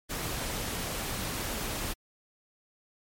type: noise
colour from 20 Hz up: pink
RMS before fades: -34 dBFS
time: 0.09-1.94 s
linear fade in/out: 20 ms
effects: MP3 64 kbps